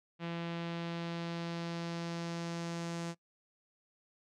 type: tone with low-pass filter sweep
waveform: sawtooth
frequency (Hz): 169.1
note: E3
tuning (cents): +44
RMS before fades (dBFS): -39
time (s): 0.19-3.15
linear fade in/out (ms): 50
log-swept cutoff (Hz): 3100 to 7100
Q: 1.6
effects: noise-tail reverb RT60 0.1 s tail -22 dB re dry